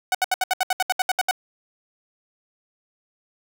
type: tone bursts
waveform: sawtooth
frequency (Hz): 745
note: F#5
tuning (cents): +12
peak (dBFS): -14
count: 13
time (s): 0.12-1.311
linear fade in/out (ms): 2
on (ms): 27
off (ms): 70
effects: none